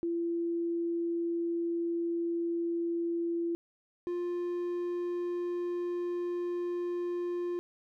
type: tone pair in turn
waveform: sine / triangle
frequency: 339.1 / 351.1 Hz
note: E4 / F4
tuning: +49 / +9 cents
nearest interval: minor second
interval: 60 cents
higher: second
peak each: -29 / -29 dBFS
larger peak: neither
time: 0.03-3.55 / 4.07-7.59 s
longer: neither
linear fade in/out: 0 ms
effects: none